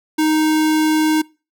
square tone, 311.1 Hz, D#4, in tune, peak -14 dBFS, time 0.18-1.22 s, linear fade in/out 10 ms, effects noise-tail reverb RT60 0.3 s tail -23 dB re dry

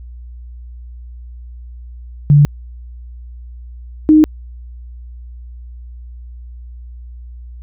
sine tone pair in turn, 145.3 / 308.7 Hz, D3 / D#4, -18 / -14 cents, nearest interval octave + minor second, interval 1304 cents, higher second, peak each -4 dBFS, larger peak neither, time 2.3-2.45 / 4.09-4.24 s, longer neither, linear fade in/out 0 ms, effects added 60 Hz sine -30 dBFS peak until 7.62 s

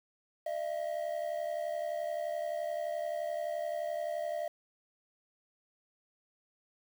triangle ring-modulated tone, 641 Hz, E5, 49 cents flat, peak -28 dBFS, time 0.46-4.48 s, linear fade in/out 5 ms, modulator 35.8 Hz, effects 9-bit

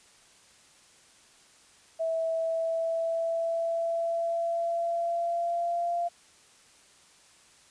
sine tone with pitch glide, 653 to 690.6 Hz, E5 to F5, -17 to -20 cents, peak -26 dBFS, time 1.99-6.09 s, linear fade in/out 20 ms, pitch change +97 cents, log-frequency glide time 2.31-5.94 s, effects white hiss -58 dBFS RMS until 7.7 s + resampled to 22050 Hz

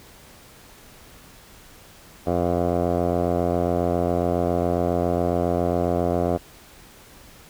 10% pulse tone with low-pass filter, 87.31 Hz, F2, in tune, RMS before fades -22 dBFS, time 2.26-6.38 s, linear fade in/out 20 ms, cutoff 730 Hz, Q 4.2, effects pink hiss -48 dBFS RMS until 7.49 s

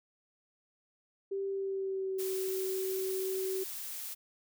sine tone with pitch glide, 392 to 379.3 Hz, G4 to F#4, 0 to +43 cents, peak -32 dBFS, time 1.31-3.64 s, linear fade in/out 10 ms, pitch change -57 cents, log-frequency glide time 1.47-2.25 s
blue noise, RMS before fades -41 dBFS, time 2.18-4.15 s, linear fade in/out 20 ms
effects none

